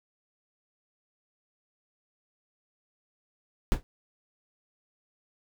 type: noise with exponential decay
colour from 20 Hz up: brown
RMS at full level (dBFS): -18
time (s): 3.72-3.83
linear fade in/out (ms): 0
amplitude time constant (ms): 22
effects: none